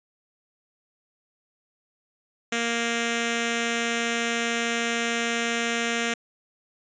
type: tone with notch filter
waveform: 5% pulse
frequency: 233.1 Hz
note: A#3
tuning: in tune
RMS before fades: -26 dBFS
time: 2.52-6.14 s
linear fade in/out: 5 ms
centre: 980 Hz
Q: 1.4
effects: resampled to 16000 Hz